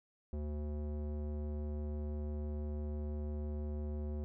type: tone with low-pass filter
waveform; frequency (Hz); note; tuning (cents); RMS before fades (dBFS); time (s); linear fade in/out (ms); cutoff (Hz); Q
square; 74.5; D2; +25; -39; 0.33-4.24; 0; 480; 1.2
effects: none